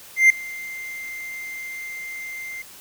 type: tone with ADSR envelope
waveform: triangle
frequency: 2092 Hz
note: C7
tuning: 1 cent flat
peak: -6 dBFS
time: 0.16-2.62 s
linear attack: 140 ms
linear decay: 3 ms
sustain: -23 dB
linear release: 4 ms
effects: white hiss -44 dBFS RMS until 2.8 s